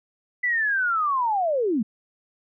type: linear sweep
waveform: sine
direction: down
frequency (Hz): 2005 to 196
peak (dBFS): -20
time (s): 0.43-1.83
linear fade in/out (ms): 10
effects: none